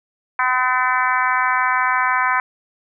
harmonic tone, 254 Hz, B3, 49 cents sharp, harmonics 3 / 4 / 5 / 6 / 7 / 8 / 9, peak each -26 / -19 / -23 / -22 / -24 / -27 / -28 dBFS, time 0.39-2.4 s, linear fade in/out 2 ms, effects none

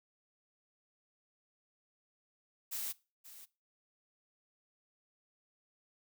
blue noise with echo, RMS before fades -39 dBFS, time 2.71-2.93 s, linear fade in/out 20 ms, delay 530 ms, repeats 1, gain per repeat -14 dB, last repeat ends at 3.46 s, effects noise-tail reverb RT60 0.3 s tail -21 dB re dry

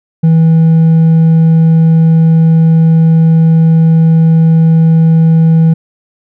sine tone with hard clipping, 162.5 Hz, E3, 24 cents flat, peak -4 dBFS, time 0.23-5.74 s, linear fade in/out 10 ms, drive 2 dB, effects none

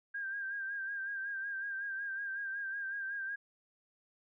sine tone with vibrato, 1597 Hz, G6, 32 cents sharp, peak -36 dBFS, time 0.14-3.36 s, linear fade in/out 10 ms, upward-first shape sine, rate 5.4 Hz, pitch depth 47 cents each way, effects none

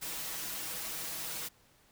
white noise with comb filter, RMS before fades -39 dBFS, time 0.01-1.49 s, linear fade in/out 20 ms, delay 6.2 ms, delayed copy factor +0.75, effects pink hiss -65 dBFS RMS until 1.91 s

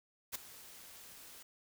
white noise with ADSR envelope, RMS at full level -37 dBFS, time 0.32-1.43 s, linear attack 30 ms, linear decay 11 ms, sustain -17 dB, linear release 7 ms, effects none

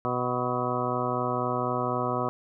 harmonic tone with a mistuned harmonic, 124 Hz, B2, 7 cents sharp, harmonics 1 / 2 / 3 / 4 / 5 / 6 / 8 / 9 / 10, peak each -34 / -34 / -34 / -34 / -34 / -34 / -34 / -34 / -34 dBFS, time 0.05-2.29 s, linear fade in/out 0 ms, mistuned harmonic 10, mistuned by +42 cents, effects none

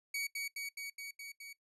sawtooth tone with echo, 2254 Hz, C#7, 28 cents sharp, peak -32 dBFS, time 0.14-0.27 s, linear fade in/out 5 ms, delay 210 ms, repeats 6, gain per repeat -2 dB, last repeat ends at 1.53 s, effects noise-tail reverb RT60 0.1 s tail -18 dB re dry + resampled to 32000 Hz

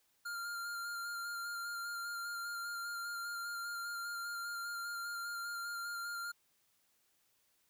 square tone with vibrato, 1396.9 Hz, F6, in tune, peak -40 dBFS, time 0.25-6.32 s, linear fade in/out 10 ms, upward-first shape square, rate 5 Hz, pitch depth 14 cents each way, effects white hiss -75 dBFS RMS until 7.69 s

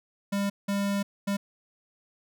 square tone bursts at uneven times, 200 Hz, G3, 35 cents sharp, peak -26 dBFS, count 3, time 0.32-0.5 / 0.68-1.03 / 1.27-1.37 s, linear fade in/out 10 ms, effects none

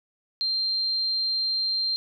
sine tone, 4167 Hz, C8, 8 cents flat, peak -23 dBFS, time 0.41-1.96 s, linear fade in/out 0 ms, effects none

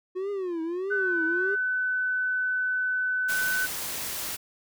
triangle tone with vibrato, 362.3 Hz, F#4, 36 cents flat, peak -26 dBFS, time 0.15-1.56 s, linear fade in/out 20 ms, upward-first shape triangle, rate 1.6 Hz, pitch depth 220 cents each way
sine tone, 1506 Hz, F#6, 30 cents sharp, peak -24 dBFS, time 0.9-3.67 s, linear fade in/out 20 ms
white noise, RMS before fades -33 dBFS, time 3.28-4.37 s, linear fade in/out 20 ms
effects none

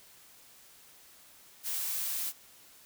blue noise, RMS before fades -34 dBFS, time 1.63-2.33 s, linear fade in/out 50 ms, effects white hiss -57 dBFS RMS until 2.85 s

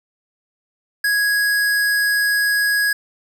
square tone, 1661.2 Hz, G#6, in tune, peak -16 dBFS, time 1.04-2.93 s, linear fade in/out 5 ms, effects none

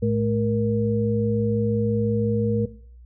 sine tone cluster, 109.2 / 215 / 470.4 Hz, A2 / A3 / A#4, -13 / -40 / +16 cents, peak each -23 dBFS, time 0.02-2.66 s, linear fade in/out 10 ms, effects noise-tail reverb RT60 0.5 s tail -18 dB re dry + added 60 Hz sine -43 dBFS peak until 3.05 s

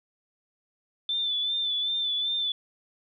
sine tone with vibrato, 3520 Hz, A7, in tune, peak -25 dBFS, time 1.09-2.52 s, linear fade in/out 2 ms, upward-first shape sine, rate 2.6 Hz, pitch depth 42 cents each way, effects none

